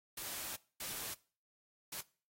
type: noise bursts at uneven times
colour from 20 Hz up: white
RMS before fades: -43 dBFS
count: 3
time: 0.17-0.56 / 0.8-1.14 / 1.92-2.01 s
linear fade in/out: 5 ms
effects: noise-tail reverb RT60 0.4 s tail -21 dB re dry + AAC 48 kbps